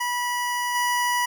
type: tone with level steps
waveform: 25% pulse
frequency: 976 Hz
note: B5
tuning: 21 cents flat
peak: -20 / -17 dBFS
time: 0-1.26 s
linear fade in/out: 10 ms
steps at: 0.74 s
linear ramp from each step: 20 ms
effects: none